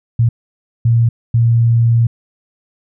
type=tone bursts at uneven times; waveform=sine; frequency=116.54 Hz; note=A#2; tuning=in tune; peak=-8 dBFS; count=3; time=0.19-0.29 / 0.85-1.09 / 1.34-2.07 s; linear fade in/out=5 ms; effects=none